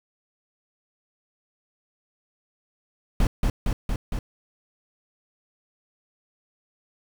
brown noise with echo, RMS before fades -19 dBFS, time 3.2-3.27 s, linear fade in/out 2 ms, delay 230 ms, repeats 4, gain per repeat -2 dB, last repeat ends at 4.19 s, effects none

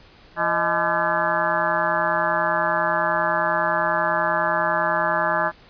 harmonic tone with a mistuned harmonic, 170 Hz, F3, 46 cents flat, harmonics 1 / 2 / 4 / 5 / 6 / 7 / 8 / 9 / 10, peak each -35 / -34 / -25 / -26 / -27 / -27 / -29 / -28 / -26 dBFS, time 0.36-5.52 s, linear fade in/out 50 ms, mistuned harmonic 4, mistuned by -140 cents, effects pink hiss -50 dBFS RMS until 5.69 s + resampled to 11025 Hz

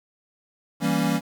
square chord, E diminished seventh, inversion none, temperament equal, 164.81 / 196 / 233.1 / 277.2 Hz, E3 / G3 / Bb3 / Db4, 0 / 0 / 0 / 0 cents, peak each -27 dBFS, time 0.8-1.21 s, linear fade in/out 50 ms, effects 8-bit

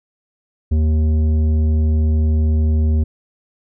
triangle tone with tanh clipping, 77.78 Hz, D#2, in tune, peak -14 dBFS, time 0.71-3.04 s, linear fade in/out 10 ms, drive 14 dB, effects none

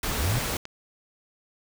pink noise, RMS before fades -29 dBFS, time 0.03-0.57 s, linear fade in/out 2 ms
sine linear sweep, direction up, 59 to 130.81 Hz, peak -23 dBFS, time 0.18-0.39 s, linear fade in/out 0 ms
clicks, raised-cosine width 0.2 ms, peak -18 / -20 dBFS, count 2, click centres 0.404 / 0.654 s
effects none

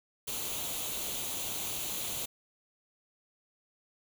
white noise with comb filter, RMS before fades -36 dBFS, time 0.27-2.26 s, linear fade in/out 10 ms, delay 0.29 ms, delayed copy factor +0.6, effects none

